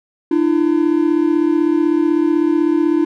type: tone pair together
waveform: triangle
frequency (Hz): 301.3 / 337.3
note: D4 / E4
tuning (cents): +44 / +40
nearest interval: major second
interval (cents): 196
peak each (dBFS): -13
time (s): 0.31-3.05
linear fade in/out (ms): 5
effects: none